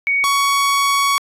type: tone pair in turn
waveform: sine / sawtooth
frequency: 2238 / 1119 Hz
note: C#7 / C#6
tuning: +16 / +16 cents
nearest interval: octave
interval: 1200 cents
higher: first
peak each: -14 / -10 dBFS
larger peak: second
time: 0.07-0.24 / 0.24-1.18 s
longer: second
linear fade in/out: 0 ms
effects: resampled to 32000 Hz